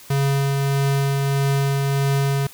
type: tone with tremolo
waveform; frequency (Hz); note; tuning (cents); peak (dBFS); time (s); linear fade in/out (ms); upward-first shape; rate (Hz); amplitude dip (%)
square; 138.59; C#3; 0; -17; 0.1-2.47; 5; triangle; 1.6; 25
effects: white hiss -44 dBFS RMS until 2.53 s